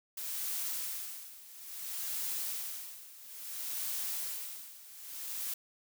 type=noise with tremolo; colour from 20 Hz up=blue; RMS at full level=-36 dBFS; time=0.17-5.54 s; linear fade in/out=5 ms; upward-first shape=sine; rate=0.59 Hz; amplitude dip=85%; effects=none